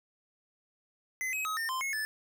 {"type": "tone with pitch steps", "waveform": "square", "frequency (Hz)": [2041, 2546, 1270, 1816, 1040, 2176, 1744], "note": ["C7", "D#7", "D#6", "A#6", "C6", "C#7", "A6"], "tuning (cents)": [-44, 39, 35, -46, -11, -33, -16], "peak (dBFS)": -32, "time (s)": [1.21, 2.05], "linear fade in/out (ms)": 0, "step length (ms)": 120, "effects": []}